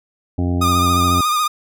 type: harmonic tone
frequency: 88.4 Hz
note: F2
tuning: 22 cents sharp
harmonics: 1 / 2 / 3 / 4 / 5 / 7 / 8 / 9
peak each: -18 / -25 / -21 / -29 / -35 / -34 / -37 / -37 dBFS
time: 0.38-1.21 s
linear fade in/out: 5 ms
type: tone with vibrato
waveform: 45% pulse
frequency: 1224 Hz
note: D#6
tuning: 29 cents flat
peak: -15 dBFS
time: 0.61-1.48 s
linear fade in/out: 10 ms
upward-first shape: sine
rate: 14 Hz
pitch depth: 40 cents each way
effects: none